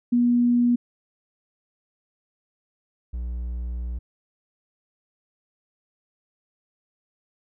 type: tone pair in turn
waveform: sine / triangle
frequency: 241.4 / 60 Hz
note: B3 / B1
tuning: -39 / -49 cents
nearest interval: 2 octaves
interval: 2410 cents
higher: first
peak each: -16 / -25 dBFS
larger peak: first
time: 0.12-0.76 / 3.13-3.99 s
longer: second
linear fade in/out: 10 ms
effects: none